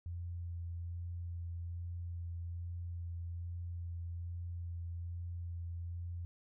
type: tone with vibrato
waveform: sine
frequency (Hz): 86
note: F2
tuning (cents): -26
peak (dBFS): -39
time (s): 0.06-6.25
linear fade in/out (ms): 0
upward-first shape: sine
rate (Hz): 1.2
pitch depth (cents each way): 14
effects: none